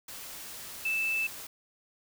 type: tone in noise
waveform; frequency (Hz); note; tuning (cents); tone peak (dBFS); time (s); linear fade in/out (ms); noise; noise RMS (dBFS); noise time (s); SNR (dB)
sine; 2637; E7; 0; -27; 0.85-1.27; 5; white; -43; 0.08-1.47; +13
effects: none